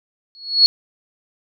sine tone with exponential growth, 4351 Hz, C#8, 33 cents flat, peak -4 dBFS, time 0.35-0.66 s, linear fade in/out 0 ms, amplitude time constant 67 ms, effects none

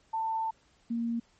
sine tone pair in turn, 892 / 232.8 Hz, A5 / A#3, +23 / -2 cents, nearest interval octave + major seventh, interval 2325 cents, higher first, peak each -28 dBFS, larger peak neither, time 0.13-0.51 / 0.9-1.2 s, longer first, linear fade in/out 10 ms, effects pink hiss -66 dBFS RMS until 1.39 s + MP3 32 kbps

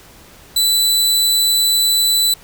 sawtooth tone, 3984 Hz, B7, 14 cents sharp, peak -9 dBFS, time 0.56-2.34 s, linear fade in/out 5 ms, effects pink hiss -43 dBFS RMS until 2.43 s

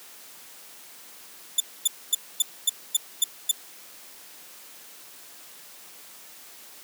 15% pulse tone bursts, 3520 Hz, A7, in tune, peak -10 dBFS, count 8, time 1.58-3.514 s, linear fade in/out 5 ms, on 23 ms, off 250 ms, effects white hiss -47 dBFS RMS until 6.83 s + high-pass 200 Hz 12 dB/octave

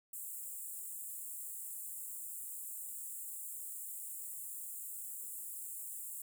pink high-pass noise, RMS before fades -45 dBFS, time 0.13-6.22 s, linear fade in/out 5 ms, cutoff 7400 Hz, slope 96 dB/octave, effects none

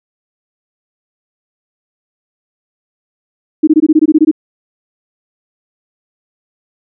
sine tone bursts, 311.1 Hz, D#4, in tune, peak -3 dBFS, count 11, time 3.63-4.314 s, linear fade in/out 10 ms, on 44 ms, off 20 ms, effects none

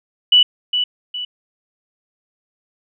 sine tone with echo, 2960 Hz, F#7, in tune, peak -7 dBFS, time 0.32-0.43 s, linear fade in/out 5 ms, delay 410 ms, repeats 2, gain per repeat -8 dB, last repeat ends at 1.25 s, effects none

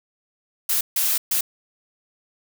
blue noise bursts at uneven times, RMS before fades -21 dBFS, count 3, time 0.69-0.81 / 0.96-1.18 / 1.31-1.41 s, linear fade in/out 5 ms, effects none

